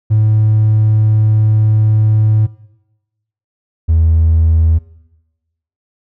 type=tone pair in turn; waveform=triangle; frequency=108 / 80.91 Hz; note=A2 / E2; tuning=-32 / -32 cents; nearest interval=perfect fourth; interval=500 cents; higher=first; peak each=-4 dBFS; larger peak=neither; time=0.1-2.47 / 3.88-4.79 s; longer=first; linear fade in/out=20 ms; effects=noise-tail reverb RT60 1.0 s tail -22 dB re dry + tanh soft clip ceiling -3 dBFS